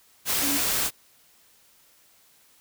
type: tone in noise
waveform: sine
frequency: 282.2 Hz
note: C#4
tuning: 31 cents sharp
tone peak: -28 dBFS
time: 0.41-0.61 s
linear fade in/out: 50 ms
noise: white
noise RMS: -25 dBFS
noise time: 0.25-0.91 s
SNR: -6 dB
effects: white hiss -59 dBFS RMS until 2.6 s